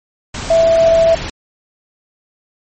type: tone in noise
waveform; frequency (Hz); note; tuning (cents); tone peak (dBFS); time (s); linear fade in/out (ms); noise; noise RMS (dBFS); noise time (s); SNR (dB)
sine; 659.3; E5; 0; -7; 0.5-1.15; 5; pink; -24; 0.34-1.3; +14
effects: MP3 32 kbps